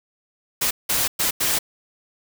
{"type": "noise bursts at uneven times", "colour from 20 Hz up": "white", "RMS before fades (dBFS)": -21, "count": 4, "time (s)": [[0.61, 0.71], [0.89, 1.08], [1.19, 1.31], [1.4, 1.59]], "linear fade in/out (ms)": 10, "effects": []}